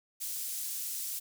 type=high-pass noise; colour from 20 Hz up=pink; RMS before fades=-37 dBFS; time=0.2-1.2 s; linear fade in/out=20 ms; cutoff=7800 Hz; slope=12 dB/octave; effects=none